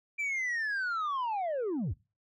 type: linear sweep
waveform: sine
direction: down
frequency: 2359 to 58.27 Hz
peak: -27 dBFS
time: 0.18-1.94 s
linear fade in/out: 20 ms
effects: noise-tail reverb RT60 0.3 s tail -24 dB re dry + tanh soft clip ceiling -29 dBFS